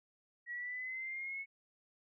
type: linear sweep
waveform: sine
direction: up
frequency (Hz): 1908 to 2206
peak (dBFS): -39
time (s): 0.46-1.46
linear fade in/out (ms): 50
effects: none